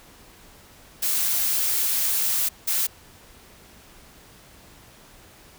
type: noise bursts at uneven times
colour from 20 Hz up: blue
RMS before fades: -23 dBFS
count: 2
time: 1.02-2.49 / 2.67-2.87 s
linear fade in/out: 10 ms
effects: pink hiss -50 dBFS RMS until 5.58 s